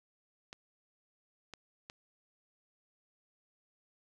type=clicks; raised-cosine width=0.2 ms; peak=-28 dBFS; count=3; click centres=0.529 / 1.537 / 1.899 s; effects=none